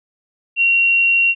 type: tone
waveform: sine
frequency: 2746 Hz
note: F7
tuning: 30 cents flat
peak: -11 dBFS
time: 0.56-1.35 s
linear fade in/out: 50 ms
effects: none